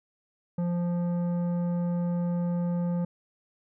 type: tone with tanh clipping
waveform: sine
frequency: 174.3 Hz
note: F3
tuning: 3 cents flat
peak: -27 dBFS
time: 0.58-3.05 s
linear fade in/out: 5 ms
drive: 11 dB
effects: none